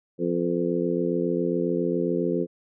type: harmonic tone with a mistuned harmonic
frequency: 87.31 Hz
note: F2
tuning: in tune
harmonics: 2 / 3 / 4 / 5 / 6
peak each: -29 / -29 / -27 / -28 / -31 dBFS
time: 0.18-2.47 s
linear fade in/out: 50 ms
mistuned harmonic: 6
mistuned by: -42 cents
effects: none